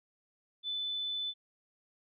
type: tone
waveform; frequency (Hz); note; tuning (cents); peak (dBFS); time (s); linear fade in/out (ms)
sine; 3505; A7; -7; -33; 0.63-1.34; 50
effects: none